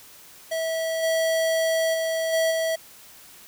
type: tone with level steps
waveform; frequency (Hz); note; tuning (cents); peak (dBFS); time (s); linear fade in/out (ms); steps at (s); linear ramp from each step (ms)
square; 650; E5; -24; -25 / -21 / -24 / -20 / -23; 0.51-2.76; 10; 1.02 / 1.93 / 2.32 / 2.5; 20
effects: white hiss -48 dBFS RMS until 3.47 s